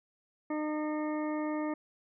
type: harmonic tone with a mistuned harmonic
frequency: 304.3 Hz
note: D#4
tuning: 38 cents flat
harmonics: 1 / 2 / 3 / 4 / 6 / 7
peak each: -32 / -38 / -42 / -44 / -48 / -49 dBFS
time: 0.5-1.74 s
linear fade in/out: 5 ms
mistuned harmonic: 7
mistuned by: +25 cents
effects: none